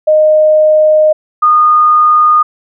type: tone pair in turn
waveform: sine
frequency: 617 / 1226.2 Hz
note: D#5 / D#6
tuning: -15 / -26 cents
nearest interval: octave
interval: 1189 cents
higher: second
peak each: -4 dBFS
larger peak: neither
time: 0.07-1.13 / 1.42-2.43 s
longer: first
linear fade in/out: 10 ms
effects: none